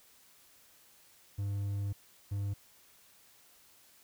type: tone bursts at uneven times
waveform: triangle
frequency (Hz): 100.3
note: G2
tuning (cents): +40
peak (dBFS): -30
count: 2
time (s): 1.38-1.93 / 2.31-2.54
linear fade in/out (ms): 10
effects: white hiss -62 dBFS RMS until 4.03 s